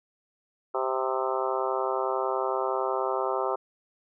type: harmonic tone with a mistuned harmonic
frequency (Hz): 130.81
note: C3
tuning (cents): 0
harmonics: 3 / 4 / 5 / 6 / 7 / 8 / 9 / 10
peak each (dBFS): -31 / -32 / -33 / -34 / -34 / -35 / -36 / -36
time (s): 0.74-3.56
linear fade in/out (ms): 10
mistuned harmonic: 9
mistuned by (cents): +36
effects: none